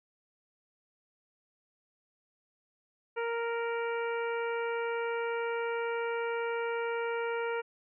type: harmonic tone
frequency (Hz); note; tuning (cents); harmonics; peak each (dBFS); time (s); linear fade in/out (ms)
465.5; A#4; -2; 1 / 2 / 3 / 4 / 5 / 6; -32 / -38 / -39 / -45 / -43 / -50; 3.16-7.62; 20
effects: none